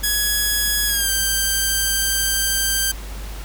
5% pulse tone with pitch glide, 1675 to 1571.9 Hz, G#6 to G6, +14 to +4 cents, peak -7 dBFS, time 0.03-2.92 s, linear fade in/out 10 ms, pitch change -110 cents, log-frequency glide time 0.87-1.1 s, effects added 50 Hz sine -29 dBFS peak until 3.44 s + pink hiss -38 dBFS RMS until 3.44 s

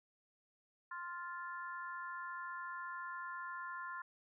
harmonic tone, 349.2 Hz, F4, in tune, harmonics 3 / 4 / 5, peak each -45 / -47 / -49 dBFS, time 0.91-4.02 s, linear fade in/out 5 ms, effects none

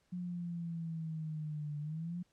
sine exponential two-way sweep, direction down then up, 180 to 146.83 to 180 Hz, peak -37 dBFS, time 0.12-2.23 s, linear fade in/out 10 ms, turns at 1.79 s, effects pink hiss -75 dBFS RMS until 2.32 s + low-pass 9000 Hz 12 dB/octave

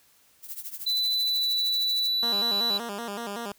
violet noise with tremolo, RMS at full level -34 dBFS, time 0.42-2.12 s, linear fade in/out 50 ms, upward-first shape triangle, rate 13 Hz, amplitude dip 90%
triangle tone with pitch glide, 3994 to 3960 Hz, B7 to B7, +19 to +4 cents, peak -22 dBFS, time 0.86-2.78 s, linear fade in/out 10 ms, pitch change -15 cents, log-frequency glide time 1.17-1.5 s
10% pulse tone with vibrato, 217.5 Hz, A3, 20 cents flat, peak -24 dBFS, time 2.23-3.52 s, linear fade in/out 0 ms, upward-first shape square, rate 5.3 Hz, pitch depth 130 cents each way
effects white hiss -61 dBFS RMS until 3.58 s

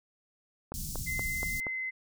click train, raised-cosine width 1 ms, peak -23 dBFS, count 5, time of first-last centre 0.72-1.668 s, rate 4.22 Hz
pink band-stop noise, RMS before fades -37 dBFS, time 0.74-1.6 s, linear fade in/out 0 ms, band 190 to 5300 Hz, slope 24 dB/octave
sine tone with pitch glide, 2065 to 2052 Hz, C7 to C7, -23 to -34 cents, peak -32 dBFS, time 1.06-1.91 s, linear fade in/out 20 ms, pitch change -11 cents, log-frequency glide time 1.6-1.79 s
effects none

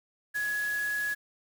sine tone in noise, 1681 Hz, G#6, 20 cents sharp, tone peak -28 dBFS, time 0.34-1.15 s, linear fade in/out 20 ms, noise white, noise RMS -43 dBFS, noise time 0.34-1.15 s, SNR +12 dB, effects none

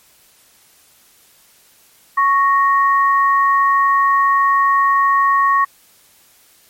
sine tone pair together, 1108.1 / 1864.7 Hz, C#6 / A#6, -1 / 0 cents, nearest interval major sixth, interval 901 cents, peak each -11 / -19 dBFS, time 2.17-5.65 s, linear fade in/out 10 ms, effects white hiss -51 dBFS RMS until 6.69 s + MP3 64 kbps

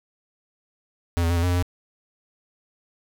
square tone with pitch steps, 86 / 83.5 / 86.8 / 84.5 / 89.4 / 88.4 / 89 Hz, F2 / E2 / F2 / E2 / F2 / F2 / F2, -26 / +23 / -10 / +43 / +41 / +22 / +33 cents, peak -20 dBFS, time 1.17-1.625 s, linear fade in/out 0 ms, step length 65 ms, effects none

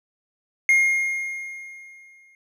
triangle tone with exponential decay, 2135 Hz, C7, 34 cents sharp, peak -11 dBFS, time 0.69-2.35 s, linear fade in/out 1 ms, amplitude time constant 360 ms, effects none

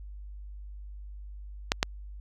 clicks, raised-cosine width 0.2 ms, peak -5 dBFS, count 2, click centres 1.719 / 1.829 s, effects added 50 Hz sine -40 dBFS peak until 2.2 s

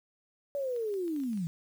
sine linear sweep, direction down, 576 to 156.8 Hz, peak -30 dBFS, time 0.55-1.47 s, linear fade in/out 0 ms
clicks, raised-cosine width 0.2 ms, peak -38 dBFS, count 8, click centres 0.763 / 0.94 / 1.08 / 1.163 / 1.201 / 1.236 / 1.332 / 1.375 s
effects 9-bit

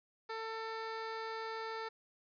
15% pulse tone, 446.6 Hz, A4, 26 cents sharp, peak -33 dBFS, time 0.29-1.89 s, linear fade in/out 10 ms, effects resampled to 11025 Hz + 12-bit

